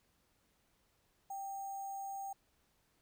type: tone with sample-and-hold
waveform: sine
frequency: 785 Hz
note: G5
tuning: 2 cents sharp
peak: -40 dBFS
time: 1.3-2.33 s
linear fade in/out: 5 ms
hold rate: 7350 Hz
effects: pink hiss -75 dBFS RMS until 3.01 s

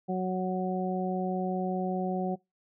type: harmonic tone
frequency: 185 Hz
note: F#3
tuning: in tune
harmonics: 1 / 2 / 3 / 4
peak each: -30 / -34 / -37 / -34 dBFS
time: 0.08-2.36 s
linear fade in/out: 20 ms
effects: noise-tail reverb RT60 0.2 s tail -24 dB re dry

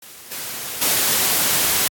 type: noise with level steps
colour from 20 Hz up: white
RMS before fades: -40 / -29 / -18 dBFS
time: 0.02-1.88 s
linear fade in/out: 5 ms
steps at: 0.31 / 0.81 s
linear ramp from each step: 10 ms
effects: high-pass 80 Hz 12 dB/octave + AAC 64 kbps

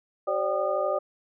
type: tone cluster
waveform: sine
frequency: 380.4 / 539 / 591 / 778 / 1221 Hz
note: F#4 / C#5 / D5 / G5 / D#6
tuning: +48 / -49 / +11 / -13 / -33 cents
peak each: -34 / -30 / -26 / -34 / -32 dBFS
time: 0.27-0.99 s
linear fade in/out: 10 ms
effects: none

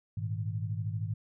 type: chord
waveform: sine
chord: Ab suspended second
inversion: none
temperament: equal with one note detuned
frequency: 103.83 / 116.54 / 158.1 Hz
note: Ab2 / Bb2 / Eb3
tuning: 0 / 0 / +28 cents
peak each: -33 / -37 / -39 dBFS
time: 0.17-1.14 s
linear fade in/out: 5 ms
effects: none

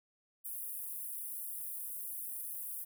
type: high-pass noise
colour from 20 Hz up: pink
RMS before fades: -42 dBFS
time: 0.44-2.85 s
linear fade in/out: 20 ms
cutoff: 10000 Hz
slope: 48 dB/octave
effects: none

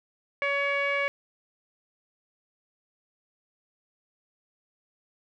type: tone with low-pass filter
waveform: sawtooth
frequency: 563 Hz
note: C#5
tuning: 27 cents sharp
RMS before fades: -27 dBFS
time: 0.42-1.08 s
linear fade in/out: 0 ms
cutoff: 2200 Hz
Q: 5.7
effects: none

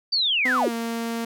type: linear sweep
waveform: sine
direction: down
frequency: 4699 to 250 Hz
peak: -19 dBFS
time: 0.12-0.69 s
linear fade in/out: 10 ms
type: tone with pitch glide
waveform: sawtooth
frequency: 254.5 to 230.7 Hz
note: C4 to A#3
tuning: -48 to -18 cents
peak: -22 dBFS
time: 0.45-1.25 s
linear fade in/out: 5 ms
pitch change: -170 cents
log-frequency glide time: 0.56-0.73 s
effects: none

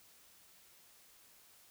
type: silence
effects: white hiss -63 dBFS RMS until 1.7 s

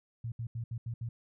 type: tone bursts at uneven times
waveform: sine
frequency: 116 Hz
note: A#2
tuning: 8 cents flat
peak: -34 dBFS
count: 6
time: 0.24-0.32 / 0.39-0.47 / 0.55-0.64 / 0.71-0.78 / 0.86-0.94 / 1.01-1.09 s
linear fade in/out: 5 ms
effects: none

